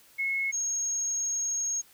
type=tone pair in turn; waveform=sine; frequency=2180 / 6533 Hz; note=C#7 / G#8; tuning=-29 / -29 cents; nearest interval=octave + perfect fifth; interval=1900 cents; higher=second; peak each=-26 / -27 dBFS; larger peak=first; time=0.18-0.52 / 0.52-1.82 s; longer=second; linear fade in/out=20 ms; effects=white hiss -58 dBFS RMS until 1.93 s